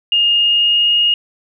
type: tone with pitch glide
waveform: sine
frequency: 2837 to 2858 Hz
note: F7 to F7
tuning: +27 to +39 cents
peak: -10 dBFS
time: 0.12-1.14 s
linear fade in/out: 2 ms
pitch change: +12 cents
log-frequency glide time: 0.32-0.94 s
effects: none